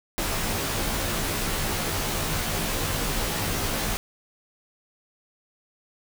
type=noise with comb filter; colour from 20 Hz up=pink; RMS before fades=-27 dBFS; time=0.18-3.97 s; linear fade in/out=0 ms; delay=16 ms; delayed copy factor=-0.9; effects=none